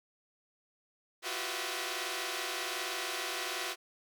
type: tone cluster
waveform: 5% pulse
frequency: 346 / 364.7 / 386 / 498.8 / 645 Hz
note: F4 / F#4 / G4 / B4 / E5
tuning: -16 / -25 / -27 / +17 / -38 cents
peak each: -30 dBFS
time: 1.22-3.76 s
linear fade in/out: 50 ms
effects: none